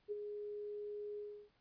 sine tone with ADSR envelope, 415.3 Hz, G#4, in tune, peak -36 dBFS, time 0.08-1.5 s, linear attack 36 ms, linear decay 23 ms, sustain -6 dB, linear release 320 ms, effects pink hiss -75 dBFS RMS until 1.6 s + resampled to 11025 Hz

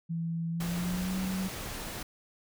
sine tone with pitch glide, 166 to 188.49 Hz, E3 to F#3, +12 to +32 cents, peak -30 dBFS, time 0.09-1.49 s, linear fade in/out 20 ms, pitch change +220 cents, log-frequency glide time 0.51-1.17 s
pink noise, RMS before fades -39 dBFS, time 0.6-2.03 s, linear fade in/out 5 ms
effects none

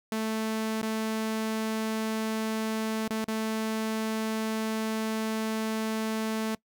sawtooth tone with dropouts, 220 Hz, A3, in tune, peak -24 dBFS, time 0.12-6.55 s, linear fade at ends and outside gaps 2 ms, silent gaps 0.816-0.827 / 3.078-3.105 / 3.244-3.281 s, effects noise-tail reverb RT60 0.1 s tail -22 dB re dry

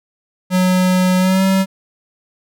square tone with pitch glide, 183.8 to 191.38 Hz, F#3 to G3, -11 to -41 cents, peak -12 dBFS, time 0.5-1.66 s, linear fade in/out 50 ms, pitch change +70 cents, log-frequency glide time 1.18-1.43 s, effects none

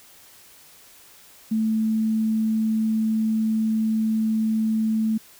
sine tone, 220 Hz, A3, in tune, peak -19 dBFS, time 1.51-5.18 s, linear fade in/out 10 ms, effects white hiss -50 dBFS RMS until 5.39 s

